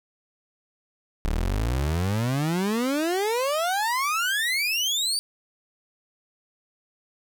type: exponential sweep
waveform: 30% pulse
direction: up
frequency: 34.65 to 4704 Hz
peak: -20 dBFS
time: 1.25-5.19 s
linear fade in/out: 0 ms
effects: none